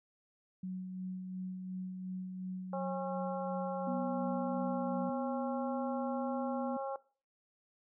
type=tone with tremolo; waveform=sine; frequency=185.2 Hz; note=F#3; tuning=2 cents sharp; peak=-36 dBFS; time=0.63-5.1 s; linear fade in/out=5 ms; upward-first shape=sine; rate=2.8 Hz; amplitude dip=35%
type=harmonic tone; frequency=271.5 Hz; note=C#4; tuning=36 cents flat; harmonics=2 / 3 / 4 / 5; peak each=-37 / -40 / -46 / -49 dBFS; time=2.73-6.96 s; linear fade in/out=2 ms
type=tone with vibrato; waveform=sine; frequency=246.9 Hz; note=B3; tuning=in tune; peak=-36 dBFS; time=3.87-6.77 s; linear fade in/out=5 ms; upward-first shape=sine; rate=1.7 Hz; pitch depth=9 cents each way
effects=noise-tail reverb RT60 0.4 s tail -21 dB re dry